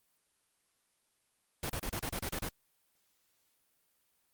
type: noise bursts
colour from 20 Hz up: pink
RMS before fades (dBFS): -36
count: 9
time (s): 1.63-2.488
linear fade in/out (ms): 2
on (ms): 66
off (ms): 33
effects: white hiss -75 dBFS RMS until 4.33 s + Opus 32 kbps